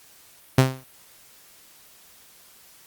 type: tone with exponential decay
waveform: sawtooth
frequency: 130.81 Hz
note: C3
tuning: in tune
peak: -7 dBFS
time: 0.58-0.84 s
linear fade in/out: 5 ms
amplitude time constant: 55 ms
effects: white hiss -52 dBFS RMS until 2.86 s + Opus 48 kbps